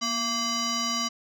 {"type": "tone with frequency modulation", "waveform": "sine", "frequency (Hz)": 2994, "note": "F#7", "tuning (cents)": 20, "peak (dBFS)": -23, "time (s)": [0.01, 1.09], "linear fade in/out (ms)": 20, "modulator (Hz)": 919, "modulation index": 3.3, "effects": ["tanh soft clip ceiling -23 dBFS"]}